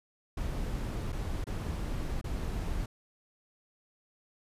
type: noise with dropouts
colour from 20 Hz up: brown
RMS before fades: -34 dBFS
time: 0.37-2.86 s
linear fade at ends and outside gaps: 5 ms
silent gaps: 1.122-1.126 / 1.442-1.468 / 2.213-2.241 s
effects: resampled to 32000 Hz